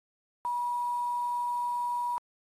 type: tone with quantisation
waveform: sine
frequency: 967 Hz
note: B5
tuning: 37 cents flat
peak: -28 dBFS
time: 0.45-2.18 s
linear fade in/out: 0 ms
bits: 8
effects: AAC 32 kbps